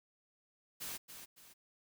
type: noise with echo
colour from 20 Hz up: white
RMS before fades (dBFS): -43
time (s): 0.8-0.98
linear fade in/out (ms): 20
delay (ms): 280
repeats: 2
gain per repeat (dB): -8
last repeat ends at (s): 1.54
effects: none